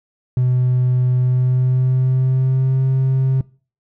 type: tone with pitch glide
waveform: triangle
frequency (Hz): 126 to 132.19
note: B2 to C3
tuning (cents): +35 to +18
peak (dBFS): -10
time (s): 0.37-3.41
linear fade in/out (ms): 2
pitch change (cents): +83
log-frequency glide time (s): 1.18-2.82
effects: noise-tail reverb RT60 0.4 s tail -24 dB re dry + tanh soft clip ceiling -8 dBFS